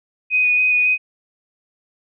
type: tone with vibrato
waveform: sine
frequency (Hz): 2489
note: D#7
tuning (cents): 0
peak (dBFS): -13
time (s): 0.3-0.98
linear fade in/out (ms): 50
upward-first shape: square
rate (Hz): 3.6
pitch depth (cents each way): 11
effects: none